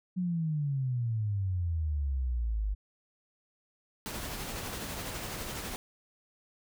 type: exponential sweep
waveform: sine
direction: down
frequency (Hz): 185.8 to 49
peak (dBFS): -28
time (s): 0.16-2.75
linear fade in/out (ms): 20
type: noise with tremolo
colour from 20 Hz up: pink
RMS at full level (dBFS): -37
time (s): 4.06-5.76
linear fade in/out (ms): 0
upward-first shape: sine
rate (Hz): 12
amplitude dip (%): 30
effects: none